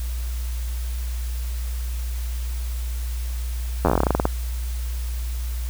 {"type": "slowing click train", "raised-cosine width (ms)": 1, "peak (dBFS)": -4, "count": 16, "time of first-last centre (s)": [3.85, 4.254], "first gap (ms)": 10, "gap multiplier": 1.13, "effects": ["added 60 Hz sine -24 dBFS peak until 5.69 s", "white hiss -41 dBFS RMS until 5.69 s"]}